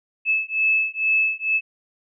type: beating tone pair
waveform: sine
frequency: 2607 / 2609.2 Hz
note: E7 / E7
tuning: -20 / -18 cents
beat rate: 2.2 Hz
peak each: -21 dBFS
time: 0.25-1.61 s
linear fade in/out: 50 ms
effects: none